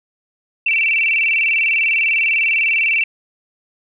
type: tone with vibrato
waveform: sine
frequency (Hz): 2497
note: D#7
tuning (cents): +6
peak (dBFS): -13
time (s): 0.66-3.04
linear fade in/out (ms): 5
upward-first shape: square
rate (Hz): 20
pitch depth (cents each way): 130
effects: none